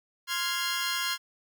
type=chord; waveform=15% pulse; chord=F minor; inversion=second; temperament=equal; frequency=1046.5 / 1396.9 / 1661.2 Hz; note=C6 / F6 / Ab6; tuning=0 / 0 / 0 cents; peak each=-26 dBFS; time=0.27-1.18 s; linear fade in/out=50 ms; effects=none